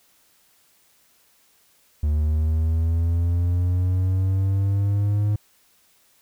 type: linear sweep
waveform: triangle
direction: up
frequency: 74.5 to 104.8 Hz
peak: -16 dBFS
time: 2.03-5.36 s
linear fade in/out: 5 ms
effects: white hiss -60 dBFS RMS until 6.21 s